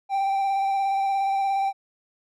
triangle tone with vibrato, 784 Hz, G5, in tune, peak -19 dBFS, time 0.09-1.73 s, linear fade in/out 50 ms, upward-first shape square, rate 17 Hz, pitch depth 15 cents each way, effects none

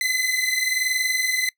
sawtooth tone pair together, 2020 / 2041 Hz, B6 / C7, +39 / -44 cents, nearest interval unison, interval 17 cents, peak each -20 dBFS, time 0.01-1.49 s, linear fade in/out 2 ms, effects noise-tail reverb RT60 0.1 s tail -23 dB re dry

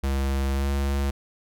square tone with pitch glide, 68 to 69.39 Hz, C#2 to C#2, -33 to +2 cents, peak -23 dBFS, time 0.03-1.11 s, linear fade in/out 10 ms, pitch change +35 cents, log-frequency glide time 0.54-0.69 s, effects none

